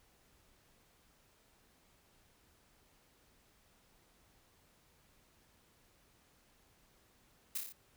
blue noise with echo, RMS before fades -37 dBFS, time 7.55-7.58 s, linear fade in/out 5 ms, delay 29 ms, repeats 5, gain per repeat -3 dB, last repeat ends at 7.725 s, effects pink hiss -69 dBFS RMS until 7.96 s

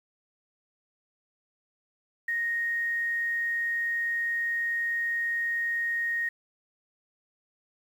sine tone with quantisation, 1864.7 Hz, A#6, in tune, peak -26 dBFS, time 2.28-6.29 s, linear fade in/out 5 ms, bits 9, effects none

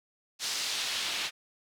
pink noise with band-pass filter sweep, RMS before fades -33 dBFS, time 0.39-1.31 s, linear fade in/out 50 ms, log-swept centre 4900 to 3200 Hz, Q 1.3, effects none

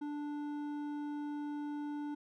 triangle tone with hard clipping, 293.6 Hz, D4, in tune, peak -39 dBFS, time 0.01-2.15 s, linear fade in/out 10 ms, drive 12 dB, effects none

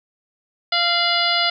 harmonic tone with a mistuned harmonic, 692 Hz, F5, 16 cents flat, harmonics 1 / 2 / 3 / 4 / 5 / 6 / 7, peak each -24 / -24 / -24 / -24 / -24 / -24 / -24 dBFS, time 0.72-1.5 s, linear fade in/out 5 ms, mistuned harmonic 4, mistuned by +86 cents, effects none

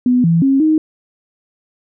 sine tone with pitch steps, 248.6 / 166.6 / 270.9 / 312.3 Hz, B3 / E3 / C#4 / D#4, +12 / +19 / -40 / +7 cents, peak -9 dBFS, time 0.06-0.78 s, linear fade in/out 2 ms, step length 180 ms, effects none

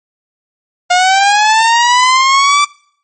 sawtooth linear sweep, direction up, 708 to 1172 Hz, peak -3 dBFS, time 0.9-2.65 s, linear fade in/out 10 ms, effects noise-tail reverb RT60 0.6 s tail -24 dB re dry + MP3 32 kbps

